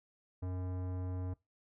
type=tone with tanh clipping; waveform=sine; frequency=91.6 Hz; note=F#2; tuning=17 cents flat; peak=-38 dBFS; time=0.42-1.34 s; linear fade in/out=10 ms; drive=18 dB; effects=noise-tail reverb RT60 0.2 s tail -21 dB re dry